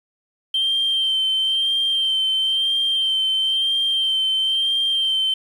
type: tone with vibrato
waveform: sine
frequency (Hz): 3136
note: G7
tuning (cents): 0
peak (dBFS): -16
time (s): 0.54-5.34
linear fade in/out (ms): 5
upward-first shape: sine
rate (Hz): 1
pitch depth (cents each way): 25
effects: tanh soft clip ceiling -13 dBFS + 8-bit

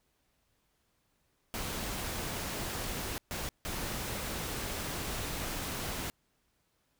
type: noise bursts at uneven times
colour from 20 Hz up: pink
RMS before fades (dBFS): -37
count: 3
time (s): 1.54-3.18 / 3.31-3.49 / 3.65-6.1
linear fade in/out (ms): 0
effects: pink hiss -75 dBFS RMS until 6.99 s

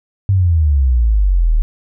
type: exponential sweep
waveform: sine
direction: down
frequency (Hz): 100.2 to 36.7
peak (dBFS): -9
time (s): 0.29-1.62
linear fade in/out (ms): 0
effects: none

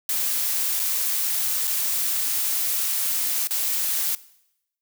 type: noise with dropouts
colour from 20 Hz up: blue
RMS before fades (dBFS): -24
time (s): 0.09-4.15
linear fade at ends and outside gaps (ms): 1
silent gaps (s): 0.794-0.798 / 1.672-1.676 / 3.472-3.508
effects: noise-tail reverb RT60 0.8 s tail -19 dB re dry

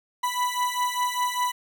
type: beating tone pair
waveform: 40% pulse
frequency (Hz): 987 / 992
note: B5 / B5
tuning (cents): -1 / +7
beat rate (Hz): 5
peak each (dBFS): -26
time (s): 0.23-1.52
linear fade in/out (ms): 10
effects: none

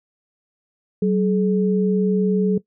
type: tone pair together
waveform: sine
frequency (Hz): 189.63 / 425.7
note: F#3 / G#4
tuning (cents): +43 / +43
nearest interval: octave + major second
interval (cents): 1400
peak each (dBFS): -17 / -20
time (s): 1.02-2.58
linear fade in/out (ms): 5
effects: noise-tail reverb RT60 0.1 s tail -18 dB re dry

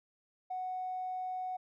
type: tone with tanh clipping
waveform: triangle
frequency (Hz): 740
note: F#5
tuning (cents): 0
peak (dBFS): -35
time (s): 0.5-1.57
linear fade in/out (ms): 10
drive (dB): 4
effects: none

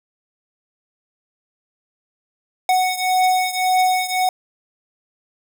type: beating tone pair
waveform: square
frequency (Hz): 740 / 741.8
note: F#5 / F#5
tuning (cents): 0 / +4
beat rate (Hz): 1.8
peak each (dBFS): -18 / -21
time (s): 2.69-4.29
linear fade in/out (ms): 2
effects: none

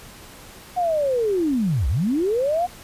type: linear two-way sweep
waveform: sine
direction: down then up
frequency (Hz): 737 to 55.9 to 737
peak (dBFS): -18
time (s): 0.76-2.67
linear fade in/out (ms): 20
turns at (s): 1.88
effects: pink hiss -43 dBFS RMS until 2.83 s + resampled to 32000 Hz

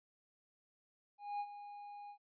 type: tone with ADSR envelope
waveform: triangle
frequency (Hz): 820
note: G#5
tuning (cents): -22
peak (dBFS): -34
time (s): 1.18-2.18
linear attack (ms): 220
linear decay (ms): 56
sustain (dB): -12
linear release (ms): 82
effects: resampled to 11025 Hz

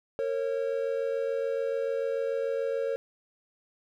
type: tone pair together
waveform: triangle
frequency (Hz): 459.1 / 546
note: A#4 / C#5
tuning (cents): -26 / -26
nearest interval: minor third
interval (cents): 300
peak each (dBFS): -28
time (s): 0.19-2.96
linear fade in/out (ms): 0
effects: none

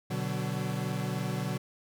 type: chord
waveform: 40% pulse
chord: B minor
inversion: none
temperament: equal with one note detuned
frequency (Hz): 123.47 / 146.83 / 187.36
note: B2 / D3 / F#3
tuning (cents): 0 / 0 / +22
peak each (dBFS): -34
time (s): 0.1-1.58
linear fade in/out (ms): 10
effects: none

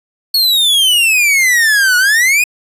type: exponential two-way sweep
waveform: 45% pulse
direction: down then up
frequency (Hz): 4400 to 1444 to 2531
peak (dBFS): -8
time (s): 0.34-2.44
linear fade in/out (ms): 5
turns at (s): 1.97
effects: resampled to 32000 Hz + 8-bit

